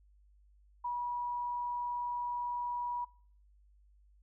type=tone; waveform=sine; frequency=969 Hz; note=B5; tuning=33 cents flat; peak=-33 dBFS; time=0.84-3.05 s; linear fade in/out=10 ms; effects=noise-tail reverb RT60 0.5 s tail -24 dB re dry + added 50 Hz sine -61 dBFS peak until 4.22 s